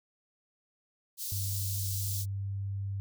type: high-pass noise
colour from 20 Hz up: white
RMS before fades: -37 dBFS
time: 1.17-2.26 s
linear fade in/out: 50 ms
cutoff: 4200 Hz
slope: 24 dB/octave
type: tone with pitch glide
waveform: sine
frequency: 98 to 98.62 Hz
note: G2 to G2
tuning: 0 to +11 cents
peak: -32 dBFS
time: 1.32-3 s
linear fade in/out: 0 ms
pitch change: +11 cents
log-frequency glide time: 1.9-2.43 s
effects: none